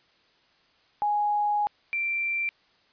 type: tone pair in turn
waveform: sine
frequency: 830.6 / 2354 Hz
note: G#5 / D7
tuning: 0 / +3 cents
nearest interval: octave + tritone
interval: 1803 cents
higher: second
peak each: -22 / -25 dBFS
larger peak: first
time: 1.02-1.67 / 1.93-2.49 s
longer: first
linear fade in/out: 0 ms
effects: white hiss -63 dBFS RMS until 2.92 s + resampled to 11025 Hz